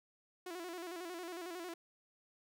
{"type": "tone with vibrato", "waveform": "sawtooth", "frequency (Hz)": 349.2, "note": "F4", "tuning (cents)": 0, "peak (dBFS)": -39, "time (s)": [0.46, 1.74], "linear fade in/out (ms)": 5, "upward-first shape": "square", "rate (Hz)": 11, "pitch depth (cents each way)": 76, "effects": []}